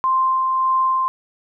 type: tone with tremolo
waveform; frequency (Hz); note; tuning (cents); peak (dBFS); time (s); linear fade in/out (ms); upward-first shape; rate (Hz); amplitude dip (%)
sine; 1046.5; C6; 0; -14; 0.04-1.08; 0; sine; 1.7; 25
effects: none